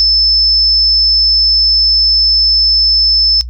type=tone; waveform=sine; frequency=5260 Hz; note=E8; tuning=5 cents flat; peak=-6 dBFS; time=0-3.41 s; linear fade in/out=0 ms; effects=noise-tail reverb RT60 0.1 s tail -17 dB re dry + added 60 Hz sine -21 dBFS peak until 3.49 s